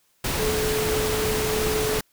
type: tone in noise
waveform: sine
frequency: 431.6 Hz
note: A4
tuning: 33 cents flat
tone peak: -24 dBFS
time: 0.39-1.99 s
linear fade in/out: 5 ms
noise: pink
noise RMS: -26 dBFS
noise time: 0.24-2.01 s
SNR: -1 dB
effects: white hiss -65 dBFS RMS until 2.12 s